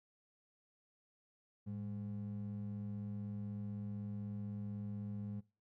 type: ring-modulated tone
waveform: triangle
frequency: 155.3 Hz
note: D#3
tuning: 3 cents flat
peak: -35 dBFS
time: 1.66-5.41 s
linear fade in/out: 20 ms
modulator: 48 Hz
effects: noise-tail reverb RT60 0.3 s tail -22 dB re dry + tanh soft clip ceiling -32 dBFS